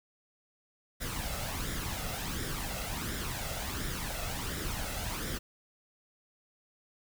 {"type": "noise with flanger", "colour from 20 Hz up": "pink", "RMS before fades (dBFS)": -36, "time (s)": [1, 5.39], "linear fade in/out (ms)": 20, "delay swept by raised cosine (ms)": [0.55, 1.52], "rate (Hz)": 1.4, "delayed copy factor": 0.55, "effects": []}